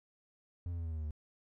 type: tone with pitch steps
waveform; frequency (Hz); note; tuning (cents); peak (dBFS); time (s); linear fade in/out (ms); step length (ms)
triangle; 87.31 / 85.27 / 83.27 / 81.32 / 79.42 / 77.56 / 75.74; F2 / F2 / E2 / E2 / D#2 / D#2 / D#2; 0 / -41 / +18 / -23 / +36 / -5 / -46; -34; 0.66-1.108; 0; 64
effects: none